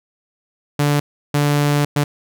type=tone bursts at uneven times; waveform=sawtooth; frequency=145.6 Hz; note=D3; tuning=15 cents flat; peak=-10 dBFS; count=3; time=0.79-1 / 1.34-1.85 / 1.96-2.04 s; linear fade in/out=5 ms; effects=none